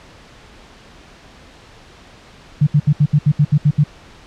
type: tone bursts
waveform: sine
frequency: 147.4 Hz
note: D3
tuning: 7 cents sharp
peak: -8 dBFS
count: 10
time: 2.61-3.84 s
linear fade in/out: 10 ms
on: 60 ms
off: 70 ms
effects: pink hiss -43 dBFS RMS until 4.26 s + low-pass 5000 Hz 12 dB/octave